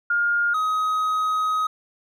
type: tone pair in turn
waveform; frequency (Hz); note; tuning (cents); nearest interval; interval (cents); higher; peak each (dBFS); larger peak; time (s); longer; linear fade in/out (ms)
sine / triangle; 1415 / 1262.1; F6 / D#6; +22 / +24; major second; 198; first; -18; neither; 0.1-0.54 / 0.54-1.67; second; 5
effects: none